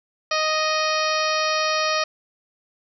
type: harmonic tone with a mistuned harmonic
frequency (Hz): 622.3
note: D#5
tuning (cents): 0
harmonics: 1 / 2 / 3 / 4 / 5 / 6 / 7 / 8 / 9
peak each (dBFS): -25 / -24 / -29 / -28 / -34 / -35 / -30 / -32 / -31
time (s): 0.31-2.04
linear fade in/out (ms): 5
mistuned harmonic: 6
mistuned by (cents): +16
effects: none